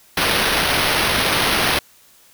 white noise with sample-and-hold, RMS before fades -18 dBFS, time 0.17-1.79 s, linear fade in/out 5 ms, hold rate 7350 Hz, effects white hiss -51 dBFS RMS until 2.33 s

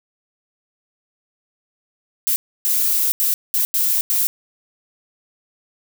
violet noise bursts at uneven times, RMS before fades -18 dBFS, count 6, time 2.27-2.36 / 2.65-3.12 / 3.2-3.34 / 3.54-3.65 / 3.74-4.01 / 4.1-4.27 s, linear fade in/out 0 ms, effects none

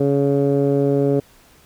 15% pulse tone with low-pass filter, 140.3 Hz, C#3, 21 cents sharp, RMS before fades -17 dBFS, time 0-1.2 s, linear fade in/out 5 ms, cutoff 480 Hz, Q 2, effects pink hiss -51 dBFS RMS until 1.65 s

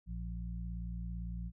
harmonic tone, 57.8 Hz, A#1, 14 cents flat, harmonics 1 / 2 / 3, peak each -39 / -47 / -44 dBFS, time 0.06-1.52 s, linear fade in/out 50 ms, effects none

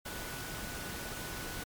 sine tone in noise, 1480 Hz, F#6, in tune, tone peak -48 dBFS, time 0.05-1.64 s, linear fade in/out 10 ms, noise pink, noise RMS -41 dBFS, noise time 0.05-1.64 s, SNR -10 dB, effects MP3 96 kbps

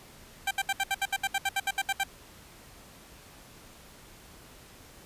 15% pulse tone bursts, 784 Hz, G5, in tune, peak -19 dBFS, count 15, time 0.47-2.036 s, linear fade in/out 5 ms, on 40 ms, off 69 ms, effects pink hiss -52 dBFS RMS until 5.05 s + resampled to 32000 Hz

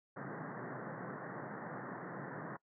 pink band-pass noise, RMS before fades -45 dBFS, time 0.16-2.57 s, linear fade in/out 10 ms, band 120 to 1900 Hz, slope 96 dB/octave, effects noise-tail reverb RT60 0.1 s tail -23 dB re dry

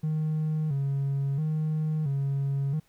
triangle tone with vibrato, 146.7 Hz, D3, 2 cents flat, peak -22 dBFS, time 0.03-2.8 s, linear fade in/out 10 ms, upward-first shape square, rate 0.74 Hz, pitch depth 100 cents each way, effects tanh soft clip ceiling -20 dBFS + pink hiss -66 dBFS RMS until 2.88 s

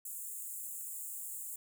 pink high-pass noise, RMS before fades -43 dBFS, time 0.05-1.56 s, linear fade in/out 5 ms, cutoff 7100 Hz, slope 96 dB/octave, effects none

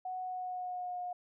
sine tone with pitch glide, 740 to 718.1 Hz, F#5 to F5, 0 to +48 cents, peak -36 dBFS, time 0.05-1.13 s, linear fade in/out 5 ms, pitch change -52 cents, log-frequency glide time 0.19-1 s, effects none

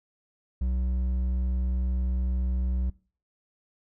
sine tone with hard clipping, 62.7 Hz, B1, 27 cents sharp, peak -26 dBFS, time 0.61-2.9 s, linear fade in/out 5 ms, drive 6 dB, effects noise-tail reverb RT60 0.4 s tail -21 dB re dry

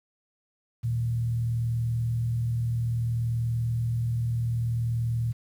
sine tone with frequency modulation, 116.54 Hz, A#2, in tune, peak -24 dBFS, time 0.83-5.33 s, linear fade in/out 20 ms, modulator 40.6 Hz, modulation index 0.36, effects 9-bit

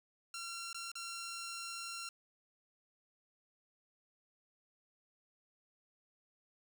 10% pulse tone with dropouts, 1369 Hz, F6, 35 cents flat, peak -34 dBFS, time 0.34-2.09 s, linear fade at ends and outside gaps 2 ms, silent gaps 0.73-0.745 / 0.917-0.954 s, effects none

